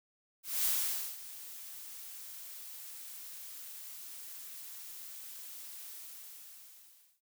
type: noise with ADSR envelope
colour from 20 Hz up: blue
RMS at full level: -30 dBFS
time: 0.43-7.21 s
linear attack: 220 ms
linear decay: 510 ms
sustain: -17 dB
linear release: 1300 ms
effects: none